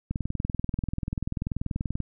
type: click train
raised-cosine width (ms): 5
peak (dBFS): -16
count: 40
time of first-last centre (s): 0.11-2.003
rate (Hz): 20.6
effects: none